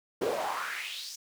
brown noise with high-pass filter sweep, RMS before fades -34 dBFS, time 0.21-1.16 s, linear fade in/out 10 ms, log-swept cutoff 380 to 6100 Hz, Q 3.9, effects none

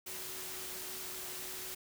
sine tone in noise, 370.5 Hz, F#4, 2 cents sharp, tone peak -53 dBFS, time 0.06-1.75 s, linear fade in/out 10 ms, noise white, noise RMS -43 dBFS, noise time 0.06-1.75 s, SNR -13 dB, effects none

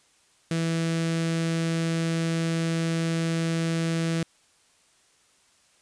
sawtooth tone with notch filter, 164.81 Hz, E3, in tune, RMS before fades -26 dBFS, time 0.51-4.23 s, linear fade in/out 2 ms, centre 910 Hz, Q 1.3, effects white hiss -62 dBFS RMS until 5.81 s + resampled to 22050 Hz

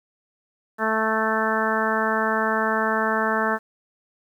harmonic tone, 220 Hz, A3, in tune, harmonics 1 / 2 / 3 / 4 / 5 / 6 / 7 / 8, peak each -28 / -28 / -28 / -28 / -28 / -28 / -28 / -28 dBFS, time 0.78-3.59 s, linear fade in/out 50 ms, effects 9-bit

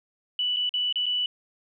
sine tone with dropouts, 2965 Hz, F#7, 3 cents sharp, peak -23 dBFS, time 0.39-1.26 s, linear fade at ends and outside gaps 2 ms, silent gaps 0.563-0.568 / 0.693-0.739 / 0.926-0.957 / 1.058-1.064 s, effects none

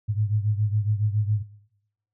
sine beating tone pair, 103.83 / 111.03 Hz, G#2 / A2, 0 / +16 cents, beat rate 7.2 Hz, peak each -23 / -26 dBFS, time 0.08-1.43 s, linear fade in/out 20 ms, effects noise-tail reverb RT60 0.9 s tail -21 dB re dry

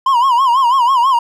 triangle tone with vibrato, 1012 Hz, B5, 42 cents sharp, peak -7 dBFS, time 0.06-1.19 s, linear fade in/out 5 ms, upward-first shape sine, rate 6.1 Hz, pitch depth 140 cents each way, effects none

